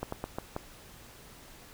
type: slowing click train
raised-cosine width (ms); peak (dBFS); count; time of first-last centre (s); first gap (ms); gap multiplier
1; -19; 5; 0.03-0.564; 94; 1.24
effects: pink hiss -52 dBFS RMS until 1.73 s